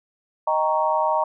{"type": "chord", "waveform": "sine", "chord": "Eb dominant seventh", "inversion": "none", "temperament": "equal", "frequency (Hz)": [622.3, 784, 932.3, 1108.7], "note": ["Eb5", "G5", "Bb5", "Db6"], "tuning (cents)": [0, 0, 0, 0], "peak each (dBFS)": [-23, -27, -21, -27], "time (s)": [0.47, 1.24], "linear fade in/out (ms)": 5, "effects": []}